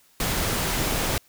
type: noise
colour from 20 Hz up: pink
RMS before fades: -25 dBFS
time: 0.2-1.18 s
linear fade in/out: 2 ms
effects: white hiss -59 dBFS RMS until 1.28 s